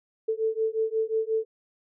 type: beating tone pair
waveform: sine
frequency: 440 / 445.6 Hz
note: A4 / A4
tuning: 0 / +22 cents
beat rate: 5.6 Hz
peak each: -27 dBFS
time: 0.28-1.45 s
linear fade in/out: 10 ms
effects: none